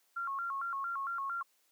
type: tone with vibrato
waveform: sine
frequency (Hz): 1230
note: D#6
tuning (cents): -20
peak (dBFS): -34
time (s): 0.16-1.43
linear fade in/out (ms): 10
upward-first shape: square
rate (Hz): 4.4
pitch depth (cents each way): 200
effects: white hiss -72 dBFS RMS until 1.71 s + high-pass 300 Hz 12 dB/octave